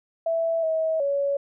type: tone with pitch steps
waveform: sine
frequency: 660 / 641 / 562 Hz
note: E5 / E5 / C#5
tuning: +2 / -49 / +24 cents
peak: -21 dBFS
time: 0.26-1.37 s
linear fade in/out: 5 ms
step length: 370 ms
effects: none